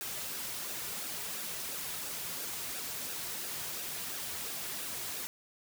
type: noise with flanger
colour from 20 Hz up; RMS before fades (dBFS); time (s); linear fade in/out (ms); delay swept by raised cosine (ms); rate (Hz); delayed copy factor
white; -39; 0.01-5.27; 0; 0.93 to 3.83; 2.9; -0.5
effects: none